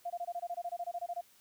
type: tone bursts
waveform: sine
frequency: 697 Hz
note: F5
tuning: 4 cents flat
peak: -34 dBFS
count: 16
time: 0.05-1.212 s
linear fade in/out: 10 ms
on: 52 ms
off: 22 ms
effects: white hiss -64 dBFS RMS until 1.4 s

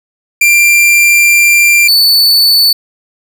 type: tone pair in turn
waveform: 45% pulse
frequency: 2374 / 4482 Hz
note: D7 / C#8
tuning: +18 / +18 cents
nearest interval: major seventh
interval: 1100 cents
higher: second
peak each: -4 dBFS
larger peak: neither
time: 0.41-1.88 / 1.88-2.73 s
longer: first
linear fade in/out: 5 ms
effects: none

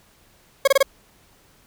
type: tone bursts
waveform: 40% pulse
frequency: 548 Hz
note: C#5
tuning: 20 cents flat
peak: -11 dBFS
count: 4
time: 0.65-0.829 s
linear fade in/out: 5 ms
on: 26 ms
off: 25 ms
effects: pink hiss -56 dBFS RMS until 1.66 s

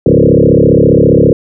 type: tone with frequency modulation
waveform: sine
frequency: 310.2 Hz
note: D#4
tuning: 5 cents flat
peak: -3 dBFS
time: 0.06-1.33 s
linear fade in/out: 2 ms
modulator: 34.9 Hz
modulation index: 5.9
effects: none

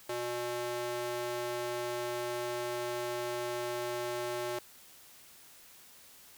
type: tone with high-pass filter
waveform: square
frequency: 120.9 Hz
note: B2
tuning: 36 cents flat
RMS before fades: -36 dBFS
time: 0.09-4.59 s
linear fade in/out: 5 ms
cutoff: 450 Hz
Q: 1.7
effects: white hiss -56 dBFS RMS until 6.37 s

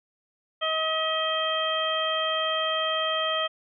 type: harmonic tone with a mistuned harmonic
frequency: 634 Hz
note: D#5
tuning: 32 cents sharp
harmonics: 1 / 2 / 3 / 4 / 5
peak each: -29 / -29 / -34 / -37 / -28 dBFS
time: 0.61-3.48 s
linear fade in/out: 20 ms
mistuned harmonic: 3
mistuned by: +21 cents
effects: none

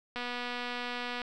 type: click train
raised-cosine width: 0.3 ms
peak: -21 dBFS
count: 259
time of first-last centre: 0.16-1.217 s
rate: 244 Hz
effects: none

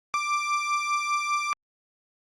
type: beating tone pair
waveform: 30% pulse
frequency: 1174.7 / 1179.7 Hz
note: D6 / D6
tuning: 0 / +7 cents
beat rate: 5 Hz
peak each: -27 / -23 dBFS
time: 0.14-1.53 s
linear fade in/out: 0 ms
effects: low-pass 6000 Hz 12 dB/octave + Opus 48 kbps

